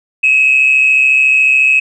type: tone with amplitude modulation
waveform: sine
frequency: 2568 Hz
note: E7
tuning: 46 cents flat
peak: -3 dBFS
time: 0.23-1.8 s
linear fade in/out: 10 ms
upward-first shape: sine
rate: 134 Hz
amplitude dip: 60%
effects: tanh soft clip ceiling -1 dBFS